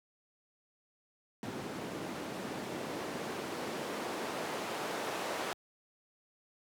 white noise with band-pass filter sweep, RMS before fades -39 dBFS, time 1.43-5.53 s, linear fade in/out 0 ms, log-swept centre 210 to 560 Hz, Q 0.84, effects high-pass 100 Hz 12 dB/octave

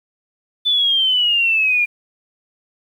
sine exponential sweep, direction down, 3520 to 2394 Hz, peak -13 dBFS, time 0.65-1.86 s, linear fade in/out 20 ms, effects 8-bit

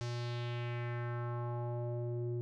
square tone with low-pass filter sweep, 120 Hz, B2, 49 cents flat, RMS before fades -38 dBFS, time 0.01-2.41 s, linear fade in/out 0 ms, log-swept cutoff 5800 to 330 Hz, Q 2.2, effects none

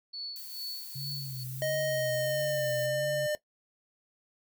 sine tone with tremolo, 4435 Hz, C#8, in tune, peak -34 dBFS, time 0.13-1.44 s, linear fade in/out 10 ms, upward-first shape sine, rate 2.3 Hz, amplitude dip 80%
violet noise, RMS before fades -44 dBFS, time 0.36-2.86 s, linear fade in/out 0 ms
sine tone with vibrato, 134.5 Hz, C3, 48 cents sharp, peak -37 dBFS, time 0.95-3.27 s, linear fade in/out 10 ms, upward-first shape sine, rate 1.5 Hz, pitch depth 86 cents each way
square tone with pitch glide, 622.3 to 601.8 Hz, D#5 to D5, 0 to +42 cents, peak -29 dBFS, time 1.62-3.35 s, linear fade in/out 0 ms, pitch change -58 cents, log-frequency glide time 2.01-2.64 s
effects noise-tail reverb RT60 0.1 s tail -17 dB re dry

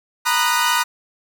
sawtooth chord, B major seventh, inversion third, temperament equal with one note detuned, 932.3 / 987.8 / 1230.9 / 1480 Hz, A#5 / B5 / D#6 / F#6, 0 / 0 / -19 / 0 cents, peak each -18 dBFS, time 0.25-0.84 s, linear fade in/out 20 ms, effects none

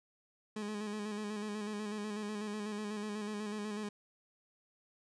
30% pulse tone with vibrato, 210 Hz, G#3, 19 cents sharp, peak -35 dBFS, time 0.56-3.89 s, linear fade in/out 5 ms, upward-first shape square, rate 8.1 Hz, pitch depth 34 cents each way, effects resampled to 22050 Hz

